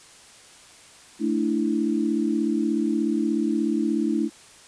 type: chord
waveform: sine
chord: A suspended fourth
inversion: none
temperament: just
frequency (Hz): 220 / 293.3 / 330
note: A3 / D4 / E4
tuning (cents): 0 / -2 / +2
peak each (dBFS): -25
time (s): 1.19-4.3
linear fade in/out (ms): 50
effects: white hiss -49 dBFS RMS until 4.67 s + resampled to 22050 Hz